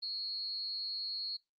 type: tone with amplitude modulation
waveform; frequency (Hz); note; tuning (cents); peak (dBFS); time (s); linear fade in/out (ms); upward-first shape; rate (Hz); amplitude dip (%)
sine; 4300; C8; +47; -33; 0.02-1.37; 10; sine; 210; 70
effects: noise-tail reverb RT60 0.2 s tail -21 dB re dry + Opus 24 kbps